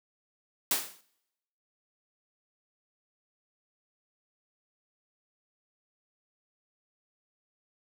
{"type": "noise with exponential decay", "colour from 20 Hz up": "white", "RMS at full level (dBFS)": -24, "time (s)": [0.71, 1.01], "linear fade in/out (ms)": 2, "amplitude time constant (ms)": 65, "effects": ["noise-tail reverb RT60 0.9 s tail -24 dB re dry", "high-pass 200 Hz 12 dB/octave"]}